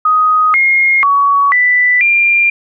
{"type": "tone with pitch steps", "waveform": "sine", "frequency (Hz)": [1251, 2142, 1126, 1983, 2390], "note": ["D#6", "C7", "C#6", "B6", "D7"], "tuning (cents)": [9, 40, 27, 7, 30], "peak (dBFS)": -7, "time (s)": [0.05, 2.5], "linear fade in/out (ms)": 5, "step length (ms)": 490, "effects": []}